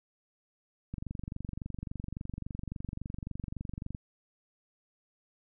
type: click train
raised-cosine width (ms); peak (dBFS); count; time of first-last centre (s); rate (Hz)
5; -25; 72; 0.94-3.948; 23.6
effects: none